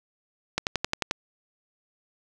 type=click train; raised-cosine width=0.2 ms; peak=-7 dBFS; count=7; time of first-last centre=0.58-1.111 s; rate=11.3 Hz; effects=none